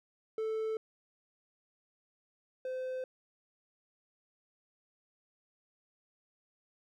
triangle tone pair in turn, 440 / 514.5 Hz, A4 / C5, 0 / -29 cents, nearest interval minor third, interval 271 cents, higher second, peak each -30 / -33 dBFS, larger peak first, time 0.38-0.77 / 2.65-3.04 s, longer neither, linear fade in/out 2 ms, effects none

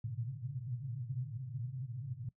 pink band-pass noise, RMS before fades -41 dBFS, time 0.04-2.29 s, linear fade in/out 5 ms, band 110 to 140 Hz, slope 96 dB/octave, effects noise-tail reverb RT60 0.1 s tail -21 dB re dry

